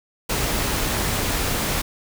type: noise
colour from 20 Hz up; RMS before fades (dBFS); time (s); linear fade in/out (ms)
pink; -23; 0.29-1.82; 10
effects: none